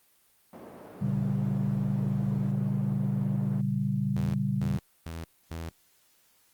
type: band-pass noise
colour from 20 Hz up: white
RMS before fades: -46 dBFS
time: 0.53-3.61 s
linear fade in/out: 2 ms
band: 160 to 560 Hz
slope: 12 dB/octave
type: chord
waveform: sine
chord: G diminished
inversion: first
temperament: just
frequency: 117.6 / 141.12 / 196 Hz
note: Bb2 / Db3 / G3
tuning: +16 / +31 / 0 cents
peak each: -32 / -29 / -29 dBFS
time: 1.01-4.78 s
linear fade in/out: 10 ms
type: tone bursts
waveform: sawtooth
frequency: 82.41 Hz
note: E2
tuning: in tune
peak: -31 dBFS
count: 4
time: 4.16-5.69 s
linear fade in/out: 0 ms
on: 180 ms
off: 270 ms
effects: white hiss -65 dBFS RMS until 6.53 s + Opus 32 kbps